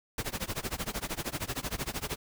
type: noise with tremolo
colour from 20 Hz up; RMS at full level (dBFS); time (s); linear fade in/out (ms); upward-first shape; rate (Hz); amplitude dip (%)
pink; -32; 0.18-2.16; 2; sine; 13; 95
effects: none